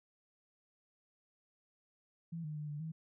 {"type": "tone with pitch steps", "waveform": "sine", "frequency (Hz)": [166.3, 152.2, 150.2, 147.4, 160.1], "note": ["E3", "D#3", "D3", "D3", "D#3"], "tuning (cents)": [16, -38, 39, 7, 50], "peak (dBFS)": -39, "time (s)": [2.32, 2.92], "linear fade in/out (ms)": 10, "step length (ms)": 120, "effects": []}